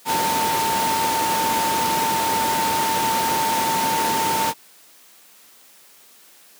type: tone in noise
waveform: sine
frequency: 901 Hz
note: A5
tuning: 41 cents sharp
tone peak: -20 dBFS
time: 0.05-4.54 s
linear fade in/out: 50 ms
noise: pink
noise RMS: -23 dBFS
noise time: 0.05-4.54 s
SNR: 0 dB
effects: white hiss -50 dBFS RMS until 6.59 s + high-pass 200 Hz 12 dB/octave